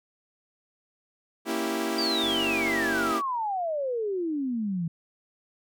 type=chord; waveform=sawtooth; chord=A# diminished seventh; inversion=none; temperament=equal; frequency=233.1 / 277.2 / 329.6 / 392 Hz; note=A#3 / C#4 / E4 / G4; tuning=0 / 0 / 0 / 0 cents; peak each=-29 / -31 / -26 / -29 dBFS; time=1.45-3.22 s; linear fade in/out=50 ms
type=exponential sweep; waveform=sine; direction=down; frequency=4817 to 160.3 Hz; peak=-26 dBFS; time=1.98-4.88 s; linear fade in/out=5 ms
type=click train; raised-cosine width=2 ms; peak=-30 dBFS; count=43; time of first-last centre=2.24-3.113 s; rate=48.1 Hz
effects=none